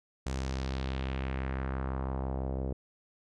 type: tone with low-pass filter sweep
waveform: sawtooth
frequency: 66 Hz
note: C2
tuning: 16 cents sharp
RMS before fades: -34 dBFS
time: 0.26-2.73 s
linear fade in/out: 5 ms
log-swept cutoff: 7600 to 500 Hz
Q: 1.7
effects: none